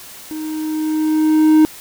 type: tone with level ramp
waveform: triangle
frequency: 311.1 Hz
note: D#4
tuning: in tune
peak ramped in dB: -22 to -4 dBFS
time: 0.31-1.65 s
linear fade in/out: 0 ms
effects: white hiss -37 dBFS RMS until 1.8 s